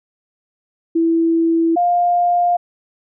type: tone pair in turn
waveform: sine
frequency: 330.3 / 703.5 Hz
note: E4 / F5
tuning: +4 / +12 cents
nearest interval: octave + minor second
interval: 1308 cents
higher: second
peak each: -12 dBFS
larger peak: neither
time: 0.95-1.76 / 1.76-2.57 s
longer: neither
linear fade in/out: 10 ms
effects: none